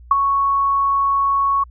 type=tone with ADSR envelope; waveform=sine; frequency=1108.7 Hz; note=C#6; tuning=in tune; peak=-7 dBFS; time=0.11-1.64 s; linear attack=4 ms; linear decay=21 ms; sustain=-7 dB; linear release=10 ms; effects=added 60 Hz sine -39 dBFS peak until 1.7 s